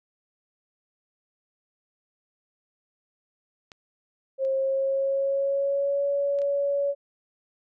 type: clicks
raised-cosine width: 0.2 ms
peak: -27 / -35 / -32 / -31 dBFS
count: 4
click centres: 3.718 / 4.45 / 6.388 / 6.418 s
type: tone with pitch glide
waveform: sine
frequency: 535 to 564.2 Hz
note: C5 to C#5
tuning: +38 to +30 cents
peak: -22 dBFS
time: 4.38-6.95 s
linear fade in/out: 50 ms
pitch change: +92 cents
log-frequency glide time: 4.54-6.05 s
effects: none